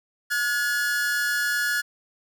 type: tone pair together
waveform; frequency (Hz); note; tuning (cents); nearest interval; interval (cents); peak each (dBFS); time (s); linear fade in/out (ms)
45% pulse; 1443 / 1695.3; F#6 / G#6; -44 / +35; minor third; 279; -25; 0.3-1.82; 20
effects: none